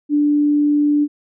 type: tone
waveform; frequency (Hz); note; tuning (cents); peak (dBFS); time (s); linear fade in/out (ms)
sine; 293.7; D4; 0; -12; 0.09-1.08; 50
effects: none